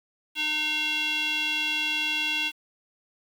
square tone with band-pass filter, 304.9 Hz, D#4, 35 cents flat, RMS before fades -27 dBFS, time 0.35-2.52 s, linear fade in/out 50 ms, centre 3000 Hz, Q 9.7, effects 8-bit

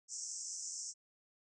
pink band-pass noise, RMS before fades -44 dBFS, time 0.08-0.94 s, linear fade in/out 50 ms, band 5400 to 8100 Hz, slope 96 dB/octave, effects none

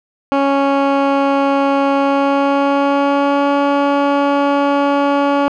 15% pulse tone with pitch glide, 277.2 to 283 Hz, C#4 to C#4, 0 to +36 cents, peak -5 dBFS, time 0.32-5.48 s, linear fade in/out 0 ms, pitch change +36 cents, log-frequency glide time 1.96-3.51 s, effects low-pass 2000 Hz 12 dB/octave

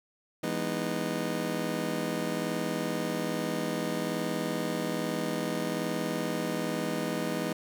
25% pulse chord, E major seventh, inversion none, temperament just, 164.81 / 206 / 247.2 / 309 Hz, E3 / G#3 / B3 / D#4, 0 / -14 / +2 / -12 cents, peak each -32 dBFS, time 0.43-7.53 s, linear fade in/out 5 ms, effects none

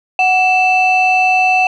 sine tone pair together, 744 / 2651 Hz, F#5 / E7, +9 / +9 cents, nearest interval octave + minor seventh, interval 2200 cents, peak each -10 / -11 dBFS, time 0.19-1.67 s, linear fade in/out 2 ms, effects tanh soft clip ceiling -4 dBFS

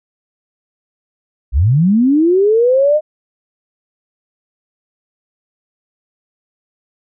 sine linear sweep, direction up, 52 to 622.3 Hz, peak -8 dBFS, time 1.52-3.01 s, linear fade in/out 50 ms, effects none

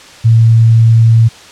sine tone, 113.8 Hz, A#2, 41 cents flat, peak -3 dBFS, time 0.24-1.29 s, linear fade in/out 20 ms, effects white hiss -35 dBFS RMS until 1.51 s + low-pass 6000 Hz 12 dB/octave

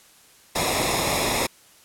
pink noise with comb filter, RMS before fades -23 dBFS, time 0.55-1.47 s, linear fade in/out 10 ms, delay 0.66 ms, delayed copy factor -0.7, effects white hiss -53 dBFS RMS until 1.84 s + low-pass 12000 Hz 12 dB/octave

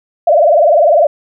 sine tone with vibrato, 632 Hz, D#5, 27 cents sharp, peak -5 dBFS, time 0.27-1.07 s, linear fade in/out 5 ms, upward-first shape sine, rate 20 Hz, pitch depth 170 cents each way, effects none

